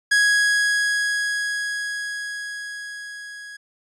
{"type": "tone with level ramp", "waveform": "45% pulse", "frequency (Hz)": 1661.2, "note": "G#6", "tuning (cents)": 0, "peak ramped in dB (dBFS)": [-14, -36], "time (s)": [0.11, 3.57], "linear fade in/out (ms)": 10, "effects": ["resampled to 22050 Hz"]}